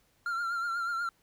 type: tone with vibrato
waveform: triangle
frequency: 1381 Hz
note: F6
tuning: 20 cents flat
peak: -28 dBFS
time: 0.26-1.09 s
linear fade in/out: 2 ms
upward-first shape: triangle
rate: 8.2 Hz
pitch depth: 57 cents each way
effects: pink hiss -69 dBFS RMS until 1.22 s